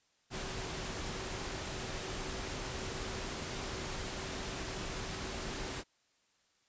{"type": "tone in noise", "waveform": "sine", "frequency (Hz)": 380, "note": "F#4", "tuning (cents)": 46, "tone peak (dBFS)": -49, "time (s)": [0.3, 5.84], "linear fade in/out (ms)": 50, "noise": "pink", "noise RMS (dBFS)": -40, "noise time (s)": [0.3, 5.84], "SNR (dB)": -12, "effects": ["white hiss -73 dBFS RMS until 6.68 s", "resampled to 16000 Hz"]}